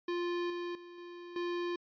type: tone with level steps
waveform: square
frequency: 349.2 Hz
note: F4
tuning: in tune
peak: -33 / -37 / -49 / -46 / -34 dBFS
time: 0.08-1.76 s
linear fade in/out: 5 ms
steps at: 0.5 / 0.75 / 0.98 / 1.36 s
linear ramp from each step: 2 ms
effects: resampled to 11025 Hz